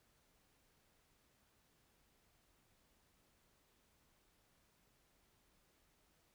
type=silence; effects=pink hiss -75 dBFS RMS until 6.34 s